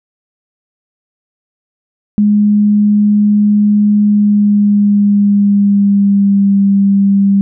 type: tone with pitch glide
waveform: sine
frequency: 207.7 to 198.09 Hz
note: G#3 to G3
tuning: 0 to +18 cents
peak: -6 dBFS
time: 2.18-7.41 s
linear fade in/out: 0 ms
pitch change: -82 cents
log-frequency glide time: 4.03-6.59 s
effects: none